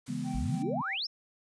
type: noise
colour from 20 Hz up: white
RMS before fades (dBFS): -50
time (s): 0.06-0.63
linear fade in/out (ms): 10
type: chord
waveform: sine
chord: C# minor seventh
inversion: none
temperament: equal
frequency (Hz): 138.59 / 164.81 / 207.7 / 246.9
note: C#3 / E3 / G#3 / B3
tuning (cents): 0 / 0 / 0 / 0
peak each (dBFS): -39 / -39 / -38 / -35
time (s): 0.08-0.82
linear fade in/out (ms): 10
type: tone with tremolo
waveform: triangle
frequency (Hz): 778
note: G5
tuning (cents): -13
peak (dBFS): -39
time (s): 0.23-0.98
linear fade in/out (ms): 50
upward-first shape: sine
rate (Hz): 3.2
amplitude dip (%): 80
type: exponential sweep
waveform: sine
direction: up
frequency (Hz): 42.27 to 5588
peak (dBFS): -31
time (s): 0.34-1.07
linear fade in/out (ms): 10
effects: resampled to 22050 Hz